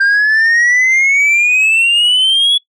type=exponential sweep; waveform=sine; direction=up; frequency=1583 to 3401 Hz; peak=-5 dBFS; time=0-2.58 s; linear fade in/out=10 ms; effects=noise-tail reverb RT60 0.1 s tail -21 dB re dry + tanh soft clip ceiling -7 dBFS